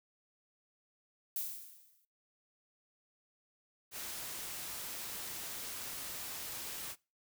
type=noise with exponential decay; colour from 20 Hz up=violet; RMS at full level=-35 dBFS; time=1.36-2.05 s; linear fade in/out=2 ms; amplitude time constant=150 ms
type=noise; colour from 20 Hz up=white; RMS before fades=-43 dBFS; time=3.91-6.96 s; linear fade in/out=50 ms
effects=noise-tail reverb RT60 0.3 s tail -23 dB re dry